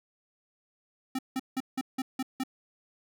square tone bursts, 261.6 Hz, C4, in tune, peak -29 dBFS, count 7, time 1.15-2.436 s, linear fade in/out 5 ms, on 38 ms, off 170 ms, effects none

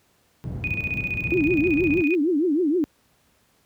white low-pass noise, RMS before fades -30 dBFS, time 0.44-2.02 s, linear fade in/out 0 ms, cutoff 140 Hz, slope 12 dB/octave
sine tone with tremolo, 2479 Hz, D#7, 7 cents flat, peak -23 dBFS, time 0.64-2.15 s, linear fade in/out 0 ms, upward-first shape square, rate 15 Hz, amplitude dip 65%
sine tone with vibrato, 323.4 Hz, E4, 33 cents flat, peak -18 dBFS, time 1.32-2.84 s, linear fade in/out 0 ms, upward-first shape triangle, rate 6.4 Hz, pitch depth 290 cents each way
effects pink hiss -63 dBFS RMS until 3.65 s + high-pass 60 Hz 12 dB/octave

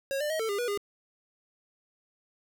square tone with pitch steps, 546 / 596 / 633 / 445.6 / 403.6 / 484.5 / 406.9 Hz, C#5 / D5 / D#5 / A4 / G#4 / B4 / G#4, -26 / +25 / +30 / +22 / -49 / -33 / -35 cents, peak -29 dBFS, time 0.11-0.775 s, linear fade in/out 0 ms, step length 95 ms, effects none

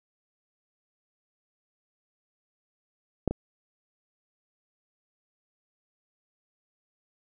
clicks, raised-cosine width 2 ms, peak -10 / -16 dBFS, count 2, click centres 3.277 / 3.31 s, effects none

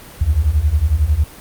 sine beating tone pair, 68.8 / 79.8 Hz, C#2 / D#2, -12 / +44 cents, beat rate 11 Hz, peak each -16 / -14 dBFS, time 0.21-1.24 s, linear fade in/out 5 ms, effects pink hiss -38 dBFS RMS until 1.4 s + Opus 32 kbps

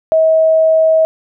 sine tone, 640 Hz, D#5, 49 cents sharp, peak -7 dBFS, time 0.12-1.05 s, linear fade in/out 0 ms, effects none

